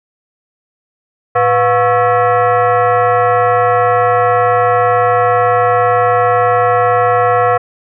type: tone with frequency modulation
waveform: sine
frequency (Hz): 111.1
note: A2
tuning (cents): +17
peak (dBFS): -8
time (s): 1.35-7.58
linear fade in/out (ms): 10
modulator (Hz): 606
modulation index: 2.1
effects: none